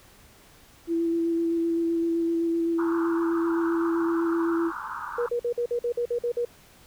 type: tone with vibrato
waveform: sine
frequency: 334.1 Hz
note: E4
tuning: 23 cents sharp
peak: -22 dBFS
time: 0.87-4.72 s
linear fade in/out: 50 ms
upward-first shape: square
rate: 7.8 Hz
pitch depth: 10 cents each way
type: band-pass noise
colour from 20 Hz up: white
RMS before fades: -35 dBFS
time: 2.78-5.29 s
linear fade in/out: 10 ms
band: 870 to 1500 Hz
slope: 96 dB/octave
type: tone bursts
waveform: sine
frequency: 478.6 Hz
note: A#4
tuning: 46 cents sharp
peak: -23 dBFS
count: 10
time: 5.18-6.451 s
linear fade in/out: 5 ms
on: 83 ms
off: 49 ms
effects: pink hiss -54 dBFS RMS until 6.86 s